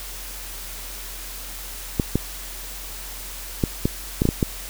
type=clicks; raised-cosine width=3 ms; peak=-5 dBFS; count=8; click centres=1.998 / 2.156 / 3.638 / 3.855 / 4.219 / 4.254 / 4.289 / 4.428 s; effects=added 43 Hz sine -37 dBFS peak until 4.69 s + white hiss -36 dBFS RMS until 4.69 s